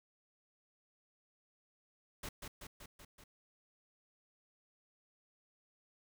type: noise with echo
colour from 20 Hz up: pink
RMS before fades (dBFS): -44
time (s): 2.23-2.29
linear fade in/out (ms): 5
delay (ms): 190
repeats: 5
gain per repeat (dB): -3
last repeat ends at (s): 3.24
effects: none